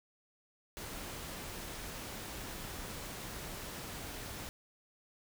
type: noise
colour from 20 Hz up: pink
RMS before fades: -44 dBFS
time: 0.77-4.49 s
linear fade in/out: 0 ms
effects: none